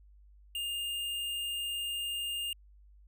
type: tone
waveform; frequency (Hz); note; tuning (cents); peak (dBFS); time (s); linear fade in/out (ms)
square; 2819; F7; +16; -34; 0.55-2.53; 2
effects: added 50 Hz sine -55 dBFS peak until 3.07 s

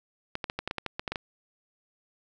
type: clicks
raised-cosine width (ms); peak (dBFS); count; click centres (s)
0.3; -15; 12; 0.354 / 0.442 / 0.499 / 0.59 / 0.676 / 0.711 / 0.783 / 0.863 / 0.995 / 1.078 / 1.12 / 1.158
effects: none

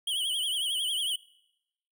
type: tone with vibrato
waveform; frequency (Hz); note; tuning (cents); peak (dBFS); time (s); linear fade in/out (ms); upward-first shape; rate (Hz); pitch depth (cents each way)
square; 3121; G7; -8; -28; 0.07-1.16; 5; triangle; 11; 130
effects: noise-tail reverb RT60 0.9 s tail -23 dB re dry

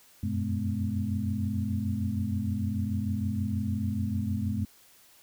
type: tone cluster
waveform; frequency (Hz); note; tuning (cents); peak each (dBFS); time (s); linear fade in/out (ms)
sine; 88.2 / 94.8 / 120.5 / 211.8 / 252.3; F2 / F#2 / B2 / G#3 / B3; +18 / +43 / -42 / +34 / +37; -38 / -31 / -36 / -31 / -37; 0.23-4.65; 5
effects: white hiss -58 dBFS RMS until 5.22 s

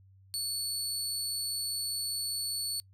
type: tone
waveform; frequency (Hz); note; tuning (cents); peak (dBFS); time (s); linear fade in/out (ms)
25% pulse; 4435; C#8; 0; -27; 0.34-2.8; 0
effects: noise-tail reverb RT60 0.1 s tail -26 dB re dry + added 96 Hz sine -56 dBFS peak until 2.93 s

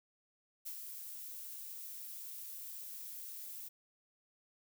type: noise with ADSR envelope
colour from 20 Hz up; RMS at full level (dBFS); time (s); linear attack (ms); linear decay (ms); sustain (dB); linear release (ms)
violet; -42; 0.65-3.69; 20; 80; -5; 14
effects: none

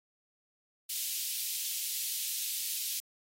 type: high-pass noise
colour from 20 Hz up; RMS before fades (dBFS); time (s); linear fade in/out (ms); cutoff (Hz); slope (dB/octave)
white; -35; 0.89-3; 10; 2800; 24
effects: AAC 48 kbps

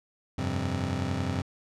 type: chord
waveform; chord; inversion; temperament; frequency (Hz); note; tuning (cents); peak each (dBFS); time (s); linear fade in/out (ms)
25% pulse; F suspended second; none; just; 87.31 / 98.22 / 130.96; F2 / G2 / C3; 0 / +4 / +2; -29; 0.38-1.42; 5
effects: low-pass 7000 Hz 12 dB/octave

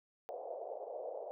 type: band-pass noise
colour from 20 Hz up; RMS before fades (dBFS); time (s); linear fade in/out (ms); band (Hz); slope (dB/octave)
white; -44; 0.29-1.31; 0; 460 to 690; 48
effects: none

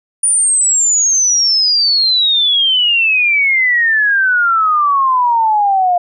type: exponential sweep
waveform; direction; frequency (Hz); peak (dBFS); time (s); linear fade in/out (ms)
sine; down; 9580 to 698.5; -9; 0.23-5.98; 5
effects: none

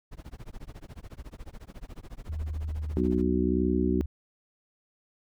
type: noise with tremolo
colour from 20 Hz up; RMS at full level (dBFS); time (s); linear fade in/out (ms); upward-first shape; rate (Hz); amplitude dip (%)
brown; -39; 0.11-3.23; 20; sine; 14; 100
type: tone with pitch glide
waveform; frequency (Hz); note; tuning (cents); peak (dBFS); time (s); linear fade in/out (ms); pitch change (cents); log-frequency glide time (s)
sine; 77 to 73.65; D#2 to D2; -17 to +6; -30; 2.29-4.06; 5; -77; 2.7-3.54
type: harmonic tone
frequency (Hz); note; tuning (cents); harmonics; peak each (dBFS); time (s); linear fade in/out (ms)
61.7; B1; -1; 3 / 4 / 5 / 6; -29 / -29 / -29 / -29; 2.97-4.01; 0
effects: none

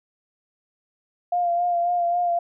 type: tone with vibrato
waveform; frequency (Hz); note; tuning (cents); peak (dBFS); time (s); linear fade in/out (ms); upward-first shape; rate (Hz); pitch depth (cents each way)
sine; 698.5; F5; 0; -19; 1.32-2.39; 5; sine; 3.7; 28
effects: none

